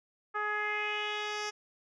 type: tone with low-pass filter sweep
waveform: 10% pulse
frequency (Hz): 419.9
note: G#4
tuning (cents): +19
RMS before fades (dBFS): -34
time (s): 0.34-1.51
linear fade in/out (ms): 20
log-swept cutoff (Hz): 1400 to 5400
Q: 3.2
effects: none